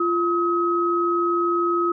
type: tone pair together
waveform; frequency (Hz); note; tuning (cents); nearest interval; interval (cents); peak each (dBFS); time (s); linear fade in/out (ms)
sine; 345.9 / 1273.2; F4 / D#6; -17 / +39; octave + major seventh; 2256; -21; 0-1.92; 5
effects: none